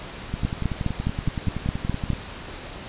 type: two click trains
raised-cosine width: 5 ms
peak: -10 / -14 dBFS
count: 9 / 20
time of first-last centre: 0.45-2.103 / 0.34-2.132 s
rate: 4.84 / 10.6 Hz
effects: pink hiss -37 dBFS RMS until 2.88 s + resampled to 8000 Hz